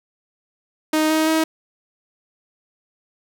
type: tone with pitch steps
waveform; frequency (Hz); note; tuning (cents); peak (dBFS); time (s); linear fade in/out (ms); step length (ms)
sawtooth; 311.1 / 314.9 / 318.7; D#4 / D#4 / D#4; 0 / +21 / +42; -12; 0.93-1.44; 5; 170
effects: none